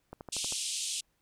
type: click train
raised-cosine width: 1 ms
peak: -28 dBFS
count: 6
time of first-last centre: 0.13-0.524 s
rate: 12.7 Hz
type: band-pass noise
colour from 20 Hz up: white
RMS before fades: -35 dBFS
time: 0.32-1.01 s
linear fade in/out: 10 ms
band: 2700 to 9400 Hz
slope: 48 dB/octave
effects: pink hiss -75 dBFS RMS until 1.21 s